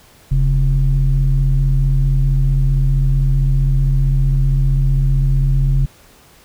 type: tone pair together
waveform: sine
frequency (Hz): 40.07 / 135.6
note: E1 / C#3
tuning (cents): -48 / -38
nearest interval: octave + major sixth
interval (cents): 2110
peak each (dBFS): -12 / -13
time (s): 0.31-5.86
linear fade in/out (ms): 10
effects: tanh soft clip ceiling -6 dBFS + pink hiss -47 dBFS RMS until 6.44 s